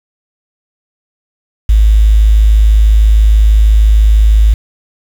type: tone with quantisation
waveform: sine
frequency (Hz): 53.1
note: G#1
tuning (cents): +39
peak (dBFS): -3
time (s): 1.69-4.54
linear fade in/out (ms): 5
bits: 5
effects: none